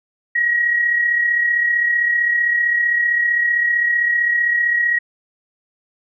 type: tone with amplitude modulation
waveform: sine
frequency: 1902 Hz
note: A#6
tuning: 34 cents sharp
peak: -12 dBFS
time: 0.35-4.99 s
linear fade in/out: 10 ms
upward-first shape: sine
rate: 35.5 Hz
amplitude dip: 45%
effects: none